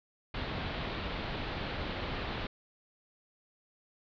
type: low-pass noise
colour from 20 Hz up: pink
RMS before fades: -37 dBFS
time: 0.34-2.47 s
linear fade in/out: 5 ms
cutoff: 4200 Hz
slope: 48 dB/octave
effects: none